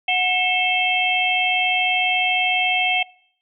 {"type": "tone cluster", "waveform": "sine", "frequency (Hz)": [734, 2176, 2644, 3170], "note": ["F#5", "C#7", "E7", "G7"], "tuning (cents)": [-14, -33, 5, 19], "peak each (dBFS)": [-22, -23, -21, -23], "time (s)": [0.08, 3.03], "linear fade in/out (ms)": 5, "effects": ["noise-tail reverb RT60 0.6 s tail -22 dB re dry"]}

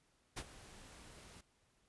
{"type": "noise with ADSR envelope", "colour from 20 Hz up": "pink", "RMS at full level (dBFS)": -41, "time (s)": [0.36, 1.41], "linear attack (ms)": 17, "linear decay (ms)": 51, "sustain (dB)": -16, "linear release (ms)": 4, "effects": ["pink hiss -75 dBFS RMS until 1.88 s", "resampled to 24000 Hz"]}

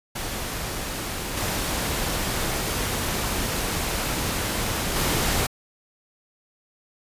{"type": "noise with level steps", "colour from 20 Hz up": "pink", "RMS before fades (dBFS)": [-30, -26, -23], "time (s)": [0.15, 5.47], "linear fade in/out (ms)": 10, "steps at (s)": [1.37, 4.96], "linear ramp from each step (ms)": 2, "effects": ["resampled to 32000 Hz"]}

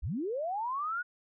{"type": "linear sweep", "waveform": "sine", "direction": "up", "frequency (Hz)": [40, 1480], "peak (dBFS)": -31, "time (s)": [0.02, 1.03], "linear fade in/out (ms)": 20, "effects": []}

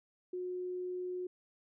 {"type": "tone", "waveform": "sine", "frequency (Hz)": 362.8, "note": "F#4", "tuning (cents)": -34, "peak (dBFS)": -36, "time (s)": [0.33, 1.27], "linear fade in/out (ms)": 5, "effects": []}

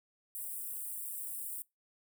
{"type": "high-pass noise", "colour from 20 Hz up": "white", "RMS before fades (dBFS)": -41, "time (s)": [0.35, 1.62], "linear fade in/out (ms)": 0, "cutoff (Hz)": 8000, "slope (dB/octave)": 96, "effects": ["noise-tail reverb RT60 0.2 s tail -23 dB re dry"]}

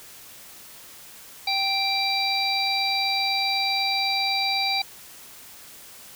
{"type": "harmonic tone", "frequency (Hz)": 784, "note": "G5", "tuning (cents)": 0, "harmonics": [1, 3, 5, 6], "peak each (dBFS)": [-27, -27, -27, -27], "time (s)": [1.47, 4.82], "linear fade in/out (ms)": 5, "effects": ["white hiss -45 dBFS RMS until 6.15 s"]}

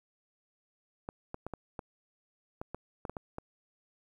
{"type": "clicks", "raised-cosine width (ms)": 1, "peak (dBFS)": -24, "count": 11, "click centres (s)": [1.089, 1.344, 1.466, 1.537, 1.792, 2.615, 2.746, 3.052, 3.096, 3.168, 3.384], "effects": ["10-bit"]}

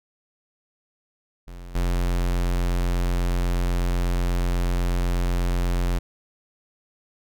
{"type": "tone with level steps", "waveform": "square", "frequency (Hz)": 44.08, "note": "F1", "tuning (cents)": 17, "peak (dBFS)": [-37, -21], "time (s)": [1.47, 5.99], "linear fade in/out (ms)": 10, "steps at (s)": 1.75, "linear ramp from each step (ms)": 5, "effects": []}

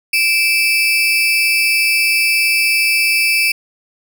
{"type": "tone pair together", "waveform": "35% pulse", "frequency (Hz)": [2337, 2623], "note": ["D7", "E7"], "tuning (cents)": [-9, -9], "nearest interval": "major second", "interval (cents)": 200, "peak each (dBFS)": -13, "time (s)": [0.13, 3.52], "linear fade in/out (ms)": 5, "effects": []}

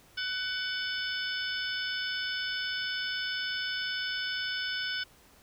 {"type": "harmonic tone with a mistuned harmonic", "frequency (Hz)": 748, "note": "F#5", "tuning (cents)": 19, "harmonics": [2, 3, 4, 5, 6, 7], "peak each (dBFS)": [-34, -43, -37, -40, -44, -39], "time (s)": [0.17, 5.04], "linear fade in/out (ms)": 10, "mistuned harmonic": 5, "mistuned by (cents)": -98, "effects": ["pink hiss -59 dBFS RMS until 5.42 s"]}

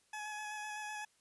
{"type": "tone with vibrato", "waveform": "20% pulse", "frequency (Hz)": 846, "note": "G#5", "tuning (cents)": 32, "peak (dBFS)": -36, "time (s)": [0.13, 1.05], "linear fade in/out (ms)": 5, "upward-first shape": "square", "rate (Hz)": 7.9, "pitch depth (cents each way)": 14, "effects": ["white hiss -72 dBFS RMS until 1.2 s", "resampled to 24000 Hz"]}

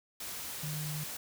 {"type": "tone in noise", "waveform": "sine", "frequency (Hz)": 151.9, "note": "D#3", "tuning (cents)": -41, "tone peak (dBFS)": -36, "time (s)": [0.63, 1.04], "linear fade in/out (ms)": 5, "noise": "white", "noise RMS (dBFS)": -41, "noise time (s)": [0.2, 1.17], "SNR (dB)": 2, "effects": []}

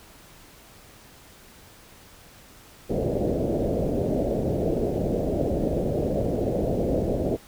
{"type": "low-pass noise", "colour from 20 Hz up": "white", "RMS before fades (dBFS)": -25, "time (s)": [2.89, 7.37], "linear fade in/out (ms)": 20, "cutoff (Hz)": 620, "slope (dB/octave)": 48, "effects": ["pink hiss -50 dBFS RMS until 7.47 s"]}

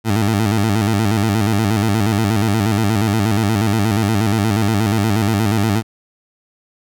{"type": "tone with vibrato", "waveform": "20% pulse", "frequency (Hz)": 106, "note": "G#2", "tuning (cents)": 36, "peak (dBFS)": -9, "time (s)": [0.04, 5.83], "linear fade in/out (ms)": 50, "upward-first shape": "square", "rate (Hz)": 8.4, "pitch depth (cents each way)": 100, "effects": []}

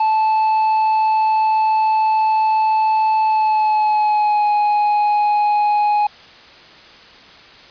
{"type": "tone with pitch glide", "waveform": "triangle", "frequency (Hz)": [873, 834.5], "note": ["A5", "G#5"], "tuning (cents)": [-14, 8], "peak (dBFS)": -11, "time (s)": [0, 6.07], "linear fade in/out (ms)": 5, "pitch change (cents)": -78, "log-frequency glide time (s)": [3.23, 4.49], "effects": ["white hiss -42 dBFS RMS until 7.7 s", "resampled to 11025 Hz"]}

